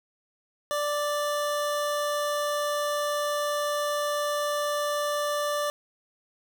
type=tone; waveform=25% pulse; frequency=587.3 Hz; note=D5; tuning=in tune; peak=-22 dBFS; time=0.71-5.7 s; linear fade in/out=0 ms; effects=none